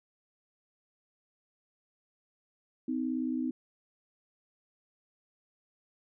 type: tone pair together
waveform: sine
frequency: 254.7 / 313.3 Hz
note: C4 / D#4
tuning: -46 / +12 cents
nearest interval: major third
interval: 358 cents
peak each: -31 / -34 dBFS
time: 2.88-3.51 s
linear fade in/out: 5 ms
effects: none